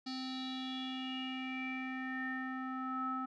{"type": "tone with low-pass filter sweep", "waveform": "square", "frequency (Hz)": 260, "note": "C4", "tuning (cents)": -11, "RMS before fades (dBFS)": -40, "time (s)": [0.06, 3.26], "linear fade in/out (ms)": 10, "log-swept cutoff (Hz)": [4600, 1200], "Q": 8.3, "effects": []}